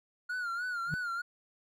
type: tone with vibrato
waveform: triangle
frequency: 1431 Hz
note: F6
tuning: 42 cents sharp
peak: -31 dBFS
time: 0.29-1.22 s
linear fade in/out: 10 ms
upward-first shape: sine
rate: 3.3 Hz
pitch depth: 84 cents each way
type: tone with exponential growth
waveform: sine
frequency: 155.56 Hz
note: D#3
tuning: in tune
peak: -27 dBFS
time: 0.86-0.94 s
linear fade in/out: 0 ms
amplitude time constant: 16 ms
effects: none